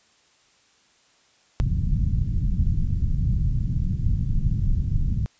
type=low-pass noise; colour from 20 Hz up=pink; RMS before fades=-22 dBFS; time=1.6-5.26 s; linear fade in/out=0 ms; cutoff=160 Hz; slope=24 dB/octave; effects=white hiss -60 dBFS RMS until 5.39 s + resampled to 16000 Hz